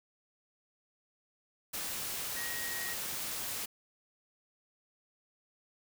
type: tone in noise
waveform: sine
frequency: 1888 Hz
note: A#6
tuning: 22 cents sharp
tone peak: -40 dBFS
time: 2.36-2.94 s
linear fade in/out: 10 ms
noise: white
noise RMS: -38 dBFS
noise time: 1.73-3.66 s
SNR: -5 dB
effects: none